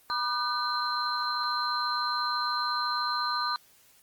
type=tone cluster; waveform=sine; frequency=972 / 1206 / 1512 / 4114 Hz; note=B5 / D6 / F#6 / C8; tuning=-28 / +46 / +37 / -30 cents; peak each=-33 / -30 / -36 / -32 dBFS; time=0.1-3.56 s; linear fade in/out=0 ms; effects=white hiss -60 dBFS RMS until 4.02 s + Opus 24 kbps